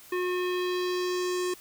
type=tone with low-pass filter sweep; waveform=square; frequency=361.4 Hz; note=F#4; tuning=41 cents flat; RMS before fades=-29 dBFS; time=0.12-1.54 s; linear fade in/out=5 ms; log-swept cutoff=2200 to 8700 Hz; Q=1.8; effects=white hiss -51 dBFS RMS until 1.6 s